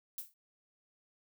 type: noise with exponential decay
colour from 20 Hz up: violet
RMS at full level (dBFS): -37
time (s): 0.18-0.34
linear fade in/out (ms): 2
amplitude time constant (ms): 34
effects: none